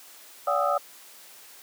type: tone cluster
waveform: sine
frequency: 576 / 723 / 787 / 1238 / 1312 Hz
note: D5 / F#5 / G5 / D#6 / E6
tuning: -34 / -40 / +7 / -9 / -9 cents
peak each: -26 / -28 / -32 / -27 / -29 dBFS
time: 0.47-0.78 s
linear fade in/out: 5 ms
effects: white hiss -49 dBFS RMS until 1.62 s + high-pass 300 Hz 12 dB/octave